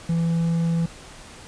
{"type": "tone", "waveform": "triangle", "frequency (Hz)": 166.9, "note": "E3", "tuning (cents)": 22, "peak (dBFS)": -17, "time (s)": [0.09, 0.86], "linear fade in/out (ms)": 5, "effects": ["pink hiss -43 dBFS RMS until 1.47 s", "resampled to 22050 Hz"]}